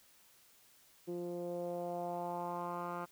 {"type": "tone with low-pass filter sweep", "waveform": "10% pulse", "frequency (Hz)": 174.61, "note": "F3", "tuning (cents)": 0, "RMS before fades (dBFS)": -40, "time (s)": [1.07, 3.06], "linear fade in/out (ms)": 20, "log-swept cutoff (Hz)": [370, 1400], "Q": 3, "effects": ["white hiss -65 dBFS RMS until 3.11 s"]}